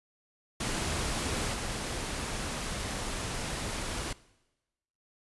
pink noise with level steps, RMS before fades -32 / -35 dBFS, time 0.6-4.13 s, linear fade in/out 5 ms, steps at 1.53 s, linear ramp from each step 20 ms, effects noise-tail reverb RT60 1.0 s tail -20 dB re dry + resampled to 24000 Hz

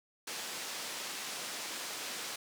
white band-pass noise, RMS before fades -41 dBFS, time 0.27-2.36 s, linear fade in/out 5 ms, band 230 to 6900 Hz, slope 12 dB/octave, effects none

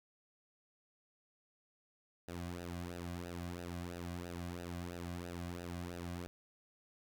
sawtooth tone with flanger, 87.31 Hz, F2, in tune, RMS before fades -44 dBFS, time 2.28-6.27 s, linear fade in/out 0 ms, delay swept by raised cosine 0.9 to 2.3 ms, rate 3 Hz, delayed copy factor -0.8, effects none

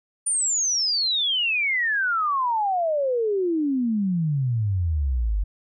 sine exponential sweep, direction down, 9397 to 46.91 Hz, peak -20 dBFS, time 0.26-5.44 s, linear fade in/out 10 ms, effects none

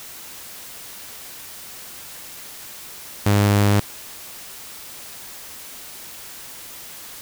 sawtooth tone, 102.2 Hz, G#2, 27 cents flat, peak -10 dBFS, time 3.26-3.8 s, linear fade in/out 5 ms, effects white hiss -38 dBFS RMS until 7.21 s

